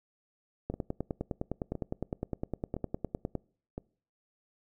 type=two click trains; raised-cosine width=2 ms; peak=-23 / -19 dBFS; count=4 / 27; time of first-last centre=0.74-3.78 / 0.7-3.353 s; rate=0.987 / 9.8 Hz; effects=noise-tail reverb RT60 0.5 s tail -25 dB re dry